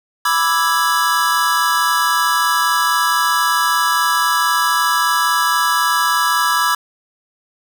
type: chord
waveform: square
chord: E dominant seventh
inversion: second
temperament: equal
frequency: 987.8 / 1174.7 / 1318.5 / 1661.2 Hz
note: B5 / D6 / E6 / G#6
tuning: 0 / 0 / 0 / 0 cents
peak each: -20 dBFS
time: 0.25-6.75 s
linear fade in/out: 5 ms
effects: none